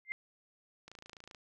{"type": "tone with exponential growth", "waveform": "sine", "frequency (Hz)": 2093, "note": "C7", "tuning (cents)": 0, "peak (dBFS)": -30, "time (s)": [0.05, 0.12], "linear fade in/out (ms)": 0, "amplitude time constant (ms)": 15}
{"type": "click train", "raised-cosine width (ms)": 0.2, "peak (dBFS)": -33, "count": 14, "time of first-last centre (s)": [0.88, 1.348], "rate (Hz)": 27.8}
{"effects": []}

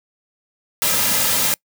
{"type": "noise with comb filter", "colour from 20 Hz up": "white", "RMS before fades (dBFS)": -18, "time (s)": [0.82, 1.54], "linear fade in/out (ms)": 0, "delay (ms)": 2.7, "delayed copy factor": -0.6, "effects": ["noise-tail reverb RT60 0.1 s tail -26 dB re dry"]}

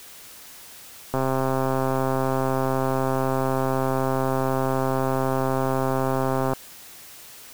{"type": "click train", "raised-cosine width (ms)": 1, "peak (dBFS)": -10, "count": 713, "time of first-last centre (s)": [1.14, 6.534], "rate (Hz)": 132, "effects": ["white hiss -44 dBFS RMS until 7.53 s"]}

